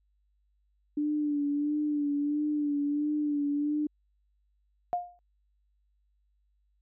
sine tone with vibrato, 293.5 Hz, D4, 1 cent flat, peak -26 dBFS, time 0.97-3.87 s, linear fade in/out 5 ms, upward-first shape sine, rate 1.5 Hz, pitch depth 38 cents each way
sine tone with exponential decay, 708 Hz, F5, 23 cents sharp, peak -23 dBFS, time 4.93-5.19 s, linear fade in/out 0 ms, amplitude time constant 56 ms
effects added 50 Hz sine -68 dBFS peak until 6.81 s

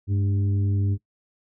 harmonic tone with a mistuned harmonic, 99.2 Hz, G2, 21 cents sharp, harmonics 1 / 2 / 3 / 4, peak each -20 / -34 / -34 / -42 dBFS, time 0.07-0.98 s, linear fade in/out 50 ms, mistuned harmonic 2, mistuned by +92 cents, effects noise-tail reverb RT60 0.1 s tail -20 dB re dry

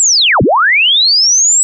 sine linear two-way sweep, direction down then up, 7860 to 81.6 to 7860 Hz, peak -6 dBFS, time 0-1.63 s, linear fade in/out 0 ms, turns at 0.42 s, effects none

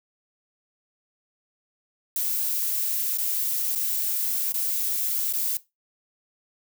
violet noise with dropouts, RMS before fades -26 dBFS, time 2.16-5.57 s, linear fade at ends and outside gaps 2 ms, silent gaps 3.175-3.183 / 3.751-3.756 / 4.522-4.541 / 5.327-5.335 s, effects noise-tail reverb RT60 0.2 s tail -17 dB re dry

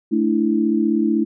sine chord, A suspended fourth, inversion none, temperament equal, 220 / 293.7 / 329.6 Hz, A3 / D4 / E4, 0 / 0 / 0 cents, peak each -19 / -21 / -19 dBFS, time 0.11-1.25 s, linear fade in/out 20 ms, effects none

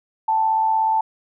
sine tone pair together, 784 / 880.6 Hz, G5 / A5, 0 / +1 cents, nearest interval major second, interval 201 cents, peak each -27 / -16 dBFS, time 0.28-1.01 s, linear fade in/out 5 ms, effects none

